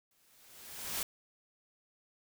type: noise with exponential growth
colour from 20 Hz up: white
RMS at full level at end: -34 dBFS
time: 0.11-1.03 s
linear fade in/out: 2 ms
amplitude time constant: 200 ms
effects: none